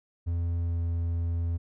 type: tone with pitch glide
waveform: triangle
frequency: 85.2 to 84.61 Hz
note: F2 to E2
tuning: -42 to +46 cents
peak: -24 dBFS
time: 0.26-1.58 s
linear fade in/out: 20 ms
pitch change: -12 cents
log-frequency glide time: 0.62-0.77 s
effects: none